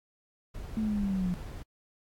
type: noise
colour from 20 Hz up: brown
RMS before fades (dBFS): -40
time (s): 0.54-1.63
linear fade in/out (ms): 10
type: linear sweep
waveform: sine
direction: down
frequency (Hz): 222.2 to 175.6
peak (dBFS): -27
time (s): 0.77-1.34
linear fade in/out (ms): 0
effects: AAC 64 kbps